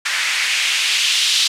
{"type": "noise with band-pass filter sweep", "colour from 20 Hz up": "blue", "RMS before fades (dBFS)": -17, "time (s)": [0.05, 1.48], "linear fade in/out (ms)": 10, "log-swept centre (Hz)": [1800, 3600], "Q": 2, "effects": ["low-pass 8000 Hz 12 dB/octave"]}